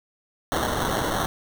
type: noise with sample-and-hold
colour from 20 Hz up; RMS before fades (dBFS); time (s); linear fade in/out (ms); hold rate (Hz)
violet; -25; 0.52-1.26; 0; 2450
effects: none